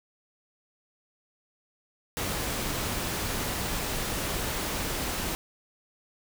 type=noise; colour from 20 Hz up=pink; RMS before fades=-31 dBFS; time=2.17-5.35 s; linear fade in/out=0 ms; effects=none